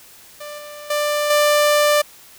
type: tone with level steps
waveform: sawtooth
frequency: 592 Hz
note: D5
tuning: 14 cents sharp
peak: -27 / -30 / -14 / -9 dBFS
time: 0.4-2.02 s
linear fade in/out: 10 ms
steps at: 0.58 / 0.9 / 1.3 s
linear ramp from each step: 5 ms
effects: white hiss -45 dBFS RMS until 2.38 s